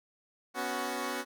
10% pulse chord, B suspended second, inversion none, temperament equal with one note detuned, 246.9 / 278.5 / 370 Hz, B3 / C#4 / F#4, 0 / +8 / 0 cents, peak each -29 dBFS, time 0.54-1.25 s, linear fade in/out 50 ms, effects none

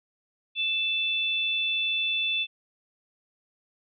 sine tone pair together, 2644 / 3491 Hz, E7 / A7, +5 / -14 cents, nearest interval perfect fourth, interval 481 cents, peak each -27 dBFS, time 0.55-2.47 s, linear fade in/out 50 ms, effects none

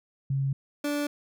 sine / 30% pulse tone pair in turn, 136.5 / 291.2 Hz, C#3 / D4, -26 / -15 cents, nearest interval octave + minor second, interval 1311 cents, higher second, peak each -24 dBFS, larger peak neither, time 0.3-0.53 / 0.84-1.07 s, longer neither, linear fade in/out 5 ms, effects none

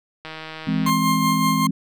click train, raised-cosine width 0.3 ms, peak -18 dBFS, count 103, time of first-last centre 0.25-0.896 s, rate 158 Hz
sine chord, E augmented, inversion none, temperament equal, 164.81 / 207.7 / 261.6 Hz, E3 / G#3 / B#3, 0 / 0 / 0 cents, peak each -23 dBFS, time 0.67-1.71 s, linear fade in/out 5 ms
40% pulse tone with tremolo, 1059 Hz, C6, 21 cents sharp, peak -17 dBFS, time 0.86-1.67 s, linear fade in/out 5 ms, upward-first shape sine, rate 5.3 Hz, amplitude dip 45%
effects none

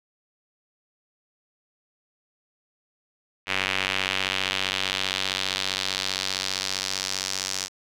square tone with band-pass filter sweep, 47.62 Hz, G1, 49 cents flat, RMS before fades -28 dBFS, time 3.46-7.69 s, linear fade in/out 50 ms, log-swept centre 2500 to 5800 Hz, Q 2, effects none

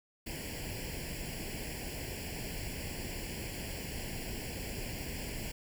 pink noise with comb filter, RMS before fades -40 dBFS, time 0.26-5.52 s, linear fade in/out 10 ms, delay 0.4 ms, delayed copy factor +0.9, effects none

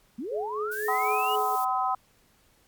sine linear sweep, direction up, 200.4 to 2960 Hz, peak -31 dBFS, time 0.18-1.36 s, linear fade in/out 10 ms
sine tone with tremolo, 424.1 Hz, G#4, 36 cents sharp, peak -27 dBFS, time 0.31-1.56 s, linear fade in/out 10 ms, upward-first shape triangle, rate 4 Hz, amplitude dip 70%
violet noise, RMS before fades -39 dBFS, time 0.71-1.65 s, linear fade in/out 10 ms
harmonic tone, 254.9 Hz, C4, 45 cents flat, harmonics 3 / 4 / 5, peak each -27 / -28 / -29 dBFS, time 0.88-1.95 s, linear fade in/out 5 ms
effects pink hiss -63 dBFS RMS until 2.67 s + MP3 96 kbps

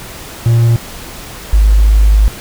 triangle / sine tone pair in turn, 116.54 / 51.91 Hz, A#2 / G#1, 0 / 0 cents, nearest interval octave + major second, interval 1400 cents, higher first, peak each -4 dBFS, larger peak neither, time 0.46-0.76 / 1.53-2.28 s, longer second, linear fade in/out 0 ms, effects pink hiss -29 dBFS RMS until 2.4 s

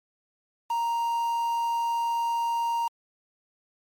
triangle tone with quantisation, 932.3 Hz, A#5, in tune, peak -22 dBFS, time 0.7-2.88 s, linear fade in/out 5 ms, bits 7, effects MP3 64 kbps

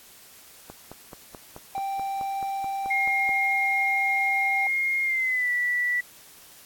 click train, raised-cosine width 1 ms, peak -26 dBFS, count 13, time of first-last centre 0.7-3.292 s, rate 4.63 Hz
triangle tone, 784 Hz, G5, in tune, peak -25 dBFS, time 1.75-4.67 s, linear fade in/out 2 ms
sine tone with pitch glide, 2137 to 1959.6 Hz, C7 to B6, +36 to -14 cents, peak -22 dBFS, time 2.9-6.01 s, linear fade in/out 10 ms, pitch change -150 cents, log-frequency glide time 5.03-5.51 s
effects white hiss -50 dBFS RMS until 6.65 s + AAC 64 kbps

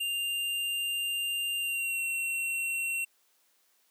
square tone with pitch glide, 2794 to 2725 Hz, F7 to F7, 0 to -43 cents, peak -30 dBFS, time 0-3.05 s, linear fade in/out 10 ms, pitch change -43 cents, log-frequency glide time 1.58-2.01 s, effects white hiss -69 dBFS RMS until 3.9 s + high-pass 300 Hz 12 dB/octave

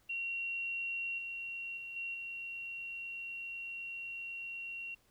sine tone with level steps, 2744 Hz, F7, 31 cents flat, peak -35 / -39 / -42 / -37 / -40 dBFS, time 0.09-4.95 s, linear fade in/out 10 ms, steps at 1.18 / 1.77 / 1.96 / 2.14 s, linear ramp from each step 5 ms, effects pink hiss -70 dBFS RMS until 5.1 s

